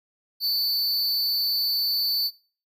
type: tone with amplitude modulation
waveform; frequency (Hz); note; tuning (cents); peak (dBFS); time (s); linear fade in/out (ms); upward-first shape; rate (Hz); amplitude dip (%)
square; 4517; C#8; +32; -19; 0.4-2.31; 50; sine; 298; 75
effects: noise-tail reverb RT60 0.4 s tail -24 dB re dry